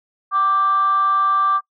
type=tone with frequency modulation; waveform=sine; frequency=1174.7 Hz; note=D6; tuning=in tune; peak=-13 dBFS; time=0.31-1.61 s; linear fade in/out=50 ms; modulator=410 Hz; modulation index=0.25; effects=noise-tail reverb RT60 0.1 s tail -23 dB re dry + tanh soft clip ceiling -9 dBFS